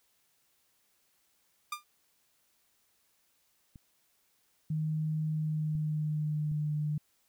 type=tone with exponential decay; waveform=sawtooth; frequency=1200 Hz; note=D6; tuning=37 cents sharp; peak=-27 dBFS; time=1.72-1.84 s; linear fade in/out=5 ms; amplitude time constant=25 ms
type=clicks; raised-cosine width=5 ms; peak=-38 / -33 / -34 dBFS; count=3; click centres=3.758 / 5.753 / 6.516 s
type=tone with pitch glide; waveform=sine; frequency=155.56 to 150.43 Hz; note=D#3 to D3; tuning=0 to +42 cents; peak=-29 dBFS; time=4.7-6.98 s; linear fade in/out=5 ms; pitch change=-58 cents; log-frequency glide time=5.27-6.65 s
effects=white hiss -72 dBFS RMS until 7.28 s